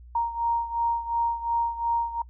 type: beating tone pair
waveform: sine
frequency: 932.3 / 935.1 Hz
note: A#5 / A#5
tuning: 0 / +5 cents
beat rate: 2.8 Hz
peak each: -25 / -29 dBFS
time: 0.15-2.22 s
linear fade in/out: 5 ms
effects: noise-tail reverb RT60 0.1 s tail -24 dB re dry + added 60 Hz sine -44 dBFS peak until 2.29 s